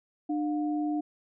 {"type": "tone pair together", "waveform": "sine", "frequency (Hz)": [300, 713.5], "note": ["D4", "F5"], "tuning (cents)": [37, 37], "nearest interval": "octave + minor third", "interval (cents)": 1500, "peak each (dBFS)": [-27, -36], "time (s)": [0.29, 1.01], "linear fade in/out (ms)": 10, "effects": []}